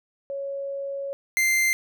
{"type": "tone pair in turn", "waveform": ["sine", "45% pulse"], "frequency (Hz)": [554.4, 2088], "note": ["C#5", "C7"], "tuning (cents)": [0, -4], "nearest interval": "octave + major seventh", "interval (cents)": 2296, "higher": "second", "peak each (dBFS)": [-28, -19], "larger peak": "second", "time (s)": [[0.3, 1.13], [1.37, 1.73]], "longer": "first", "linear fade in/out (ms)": 0, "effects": []}